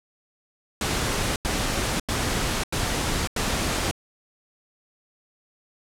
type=noise bursts; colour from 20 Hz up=pink; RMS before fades=-25 dBFS; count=5; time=0.81-3.912 s; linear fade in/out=2 ms; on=550 ms; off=88 ms; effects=low-pass 10000 Hz 12 dB/octave